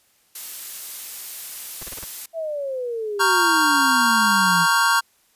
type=noise; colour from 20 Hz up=blue; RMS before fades=-32 dBFS; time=0.35-2.26 s; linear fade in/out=5 ms
type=noise bursts; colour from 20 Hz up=pink; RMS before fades=-36 dBFS; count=5; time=1.81-2.045 s; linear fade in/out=5 ms; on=23 ms; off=30 ms
type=exponential sweep; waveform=sine; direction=down; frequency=670 to 164.81 Hz; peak=-24 dBFS; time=2.33-4.67 s; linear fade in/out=50 ms
type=chord; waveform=square; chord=G half-diminished seventh; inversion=first; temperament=equal; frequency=932.3 / 1108.7 / 1396.9 / 1568 Hz; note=Bb5 / Db6 / F6 / G6; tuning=0 / 0 / 0 / 0 cents; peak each=-22 dBFS; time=3.19-5.01 s; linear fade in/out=20 ms
effects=white hiss -61 dBFS RMS until 5.35 s + resampled to 32000 Hz